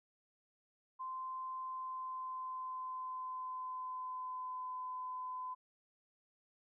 sine tone with pitch glide, 1037 to 1015.1 Hz, C6 to B5, -16 to +47 cents, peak -40 dBFS, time 0.99-5.55 s, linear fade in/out 20 ms, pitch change -37 cents, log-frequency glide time 1.58-4.73 s, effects none

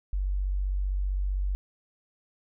sine tone, 47.73 Hz, G1, 45 cents flat, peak -25 dBFS, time 0.13-1.55 s, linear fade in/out 0 ms, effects none

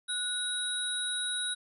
sine tone cluster, 1469 / 3831 / 9890 Hz, F#6 / A#7 / D#9, -13 / +47 / -12 cents, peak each -37 / -33 / -35 dBFS, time 0.08-1.55 s, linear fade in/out 20 ms, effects none

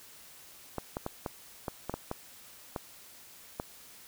clicks, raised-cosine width 1 ms, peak -19 dBFS, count 10, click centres 0.783 / 0.969 / 1.064 / 1.262 / 1.682 / 1.896 / 1.94 / 2.114 / 2.762 / 3.599 s, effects white hiss -53 dBFS RMS until 4.07 s

